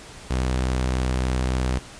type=tone; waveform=sawtooth; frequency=63.5 Hz; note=B1; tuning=49 cents sharp; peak=-17 dBFS; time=0.3-1.79 s; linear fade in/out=10 ms; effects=pink hiss -42 dBFS RMS until 1.99 s + resampled to 22050 Hz